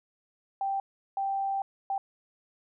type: tone bursts at uneven times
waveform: sine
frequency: 784 Hz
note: G5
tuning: in tune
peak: -27 dBFS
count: 3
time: 0.61-0.8 / 1.17-1.62 / 1.9-1.98 s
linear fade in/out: 2 ms
effects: none